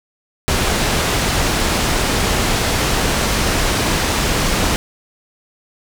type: low-pass noise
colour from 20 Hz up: pink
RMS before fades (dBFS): -17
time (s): 0.48-4.76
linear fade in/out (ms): 0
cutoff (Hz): 8900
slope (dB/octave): 12
effects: none